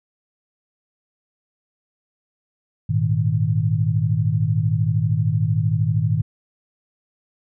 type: chord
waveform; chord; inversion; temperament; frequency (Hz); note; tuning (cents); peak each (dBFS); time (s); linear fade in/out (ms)
sine; Ab suspended second; none; just; 103.83 / 116.8 / 155.74; Ab2 / Bb2 / Eb3; 0 / +4 / +2; -21; 2.89-6.22; 10
effects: none